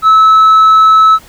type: tone with tanh clipping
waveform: sine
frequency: 1300 Hz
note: E6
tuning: 24 cents flat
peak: -3 dBFS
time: 0.02-1.19 s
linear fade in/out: 50 ms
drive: 2 dB
effects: pink hiss -39 dBFS RMS until 1.28 s